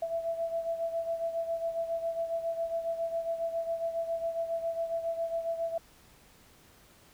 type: beating tone pair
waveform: sine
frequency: 664 / 671.3 Hz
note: E5 / E5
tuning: +12 / +31 cents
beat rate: 7.3 Hz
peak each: -31 / -37 dBFS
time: 0.02-5.78 s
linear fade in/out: 5 ms
effects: pink hiss -59 dBFS RMS until 7.13 s